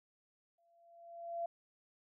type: tone with exponential growth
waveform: sine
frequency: 681 Hz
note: F5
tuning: 44 cents flat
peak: -34 dBFS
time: 0.58-1.46 s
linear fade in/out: 5 ms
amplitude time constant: 190 ms
effects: none